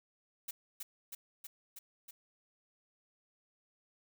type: noise with echo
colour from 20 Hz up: blue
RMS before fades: -41 dBFS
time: 0.48-0.51 s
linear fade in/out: 5 ms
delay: 320 ms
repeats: 5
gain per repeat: -2 dB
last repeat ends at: 2.11 s
effects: none